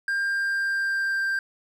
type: tone with pitch glide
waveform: triangle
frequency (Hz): 1598 to 1579.6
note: G6 to G6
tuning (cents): +33 to +13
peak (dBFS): -21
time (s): 0.08-1.39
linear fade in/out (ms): 2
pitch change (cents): -20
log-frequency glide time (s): 0.21-1.25
effects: none